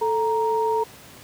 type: tone pair together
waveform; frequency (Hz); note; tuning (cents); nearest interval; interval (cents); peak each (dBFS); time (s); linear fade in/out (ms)
sine; 440 / 934.1; A4 / A#5; 0 / +3; octave + minor second; 1303; -22; 0.01-0.84; 10
effects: pink hiss -45 dBFS RMS until 1.23 s + high-pass 80 Hz 12 dB/octave